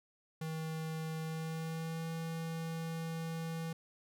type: tone with pitch glide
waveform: square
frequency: 159.6 to 163.71 Hz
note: D#3 to E3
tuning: +44 to -12 cents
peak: -38 dBFS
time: 0.41-3.73 s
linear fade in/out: 5 ms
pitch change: +44 cents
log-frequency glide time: 1.21-2.09 s
effects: none